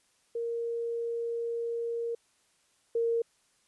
sine tone pair in turn, 466.2 / 463 Hz, A#4 / A#4, 0 / -12 cents, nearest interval unison, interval 12 cents, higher first, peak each -30 / -25 dBFS, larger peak second, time 0.35-2.15 / 2.95-3.22 s, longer first, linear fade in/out 5 ms, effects white hiss -69 dBFS RMS until 3.67 s + resampled to 24000 Hz

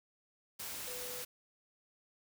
sine tone in noise, 496.2 Hz, B4, 8 cents sharp, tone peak -47 dBFS, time 0.87-1.23 s, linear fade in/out 10 ms, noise white, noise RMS -43 dBFS, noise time 0.59-1.25 s, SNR -7 dB, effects none

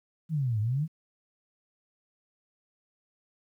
sine exponential two-way sweep, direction down then up, 167.6 to 102.8 to 167.6 Hz, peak -25 dBFS, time 0.29-0.88 s, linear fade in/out 50 ms, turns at 0.6 s, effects 11-bit

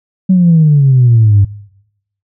sine exponential sweep, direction down, 190.2 to 97.2 Hz, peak -3 dBFS, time 0.29-1.45 s, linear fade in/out 10 ms, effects noise-tail reverb RT60 0.8 s tail -21 dB re dry + tanh soft clip ceiling 0 dBFS

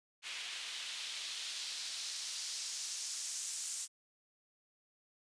white noise with band-pass filter sweep, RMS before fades -42 dBFS, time 0.22-3.88 s, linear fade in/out 50 ms, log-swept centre 2700 to 7500 Hz, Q 1.6, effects resampled to 22050 Hz

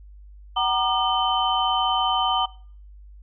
sine tone cluster, 755 / 940 / 1206 / 3061 Hz, F#5 / A#5 / D6 / G7, +35 / +14 / +46 / -42 cents, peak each -25 dBFS, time 0.56-2.46 s, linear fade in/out 10 ms, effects noise-tail reverb RT60 0.5 s tail -22 dB re dry + added 50 Hz sine -42 dBFS peak until 3.22 s

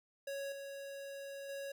square tone with level steps, 554.4 Hz, C#5, in tune, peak -40 / -45 / -42 dBFS, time 0.27-1.72 s, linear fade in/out 5 ms, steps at 0.52 / 1.49 s, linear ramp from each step 2 ms, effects none

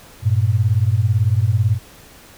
sine beating tone pair, 98 / 116 Hz, G2 / A#2, 0 / -8 cents, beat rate 18 Hz, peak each -16 dBFS, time 0.22-1.79 s, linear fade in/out 50 ms, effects pink hiss -44 dBFS RMS until 2.37 s

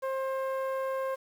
sawtooth tone with low-pass filter, 531 Hz, C5, 25 cents sharp, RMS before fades -32 dBFS, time 0.02-1.16 s, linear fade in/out 20 ms, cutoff 1200 Hz, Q 1, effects 9-bit

